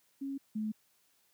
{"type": "tone pair in turn", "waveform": "sine", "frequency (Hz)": [274.3, 215.5], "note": ["C#4", "A3"], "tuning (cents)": [-18, -36], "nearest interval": "major third", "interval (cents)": 418, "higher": "first", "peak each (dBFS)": [-35, -32], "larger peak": "second", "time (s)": [[0.21, 0.38], [0.55, 0.72]], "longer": "neither", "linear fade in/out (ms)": 10, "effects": ["white hiss -71 dBFS RMS until 1.33 s", "high-pass 80 Hz 12 dB/octave"]}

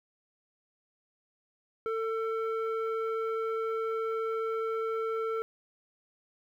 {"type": "tone with low-pass filter", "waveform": "square", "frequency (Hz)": 447.6, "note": "A4", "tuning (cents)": 30, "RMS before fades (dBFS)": -32, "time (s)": [1.86, 5.42], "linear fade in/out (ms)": 0, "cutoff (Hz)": 1400, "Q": 1.7, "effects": ["11-bit"]}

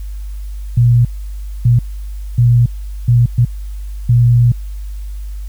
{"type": "tone bursts at uneven times", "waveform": "sine", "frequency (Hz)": 120.3, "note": "B2", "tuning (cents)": -45, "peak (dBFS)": -6, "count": 6, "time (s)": [[0.77, 1.05], [1.65, 1.79], [2.38, 2.66], [3.08, 3.26], [3.38, 3.45], [4.09, 4.52]], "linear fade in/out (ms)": 5, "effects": ["added 50 Hz sine -22 dBFS peak until 5.48 s", "white hiss -48 dBFS RMS until 5.48 s"]}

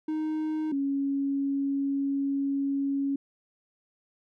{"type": "tone pair in turn", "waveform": ["triangle", "sine"], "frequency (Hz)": [311.1, 277.2], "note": ["D#4", "C#4"], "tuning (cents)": [0, 0], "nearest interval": "major second", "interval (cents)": 200, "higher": "first", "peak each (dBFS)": -25, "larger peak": "neither", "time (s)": [[0.08, 0.72], [0.72, 3.16]], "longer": "second", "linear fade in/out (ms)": 5, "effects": []}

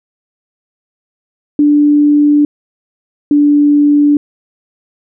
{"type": "tone pair in turn", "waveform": "sine", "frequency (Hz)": [293.7, 291.8], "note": ["D4", "D4"], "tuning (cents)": [0, -11], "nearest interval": "unison", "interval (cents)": 11, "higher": "first", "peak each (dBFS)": -5, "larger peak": "neither", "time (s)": [[1.59, 2.45], [3.31, 4.17]], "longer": "neither", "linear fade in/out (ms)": 2, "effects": []}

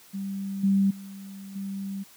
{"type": "tone with level steps", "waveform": "sine", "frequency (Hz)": 196, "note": "G3", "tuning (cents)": 0, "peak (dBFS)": [-29, -18, -38, -30], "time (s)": [0.13, 2.04], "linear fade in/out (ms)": 20, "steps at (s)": [0.63, 0.9, 1.55], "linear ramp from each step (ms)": 10, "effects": ["white hiss -53 dBFS RMS until 2.16 s", "high-pass 100 Hz 12 dB/octave"]}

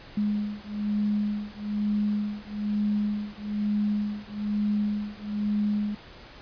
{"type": "beating tone pair", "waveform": "sine", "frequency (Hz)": [207.7, 208.8], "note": ["G#3", "G#3"], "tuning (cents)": [0, 10], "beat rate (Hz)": 1.1, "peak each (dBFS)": -28, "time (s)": [0.17, 5.95], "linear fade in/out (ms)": 5, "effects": ["pink hiss -47 dBFS RMS until 6.41 s", "resampled to 11025 Hz"]}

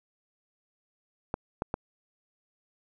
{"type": "clicks", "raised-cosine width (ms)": 1, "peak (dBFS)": -15, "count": 3, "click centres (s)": [1.341, 1.621, 1.741], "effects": []}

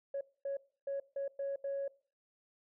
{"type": "tone bursts at uneven times", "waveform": "sine", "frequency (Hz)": 554.4, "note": "C#5", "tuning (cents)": 0, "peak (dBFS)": -33, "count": 6, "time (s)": [[0.14, 0.21], [0.45, 0.57], [0.87, 1], [1.16, 1.28], [1.39, 1.56], [1.64, 1.88]], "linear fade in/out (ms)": 5, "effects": ["noise-tail reverb RT60 0.4 s tail -20 dB re dry", "tanh soft clip ceiling -31 dBFS"]}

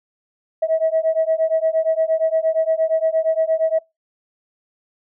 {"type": "beating tone pair", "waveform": "sine", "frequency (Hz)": [639, 647.6], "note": ["D#5", "E5"], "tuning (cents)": [46, -31], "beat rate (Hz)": 8.6, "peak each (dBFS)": -18, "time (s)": [0.62, 3.79], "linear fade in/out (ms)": 10, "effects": ["noise-tail reverb RT60 0.2 s tail -23 dB re dry", "tanh soft clip ceiling -9 dBFS"]}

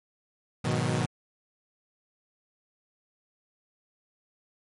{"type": "chord", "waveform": "sawtooth", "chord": "G# minor seventh", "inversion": "none", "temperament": "equal with one note detuned", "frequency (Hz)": [103.83, 123.47, 155.56, 182.66], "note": ["G#2", "B2", "D#3", "F#3"], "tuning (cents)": [0, 0, 0, -22], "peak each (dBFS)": [-29, -25, -26, -29], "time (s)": [0.64, 1.06], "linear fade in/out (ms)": 10, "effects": ["MP3 48 kbps"]}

